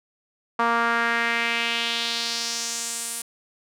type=tone with band-pass filter sweep; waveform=sawtooth; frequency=233.1 Hz; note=A#3; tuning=in tune; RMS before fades=-25 dBFS; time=0.59-3.22 s; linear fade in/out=5 ms; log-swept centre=1100 to 10000 Hz; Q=2.4; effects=none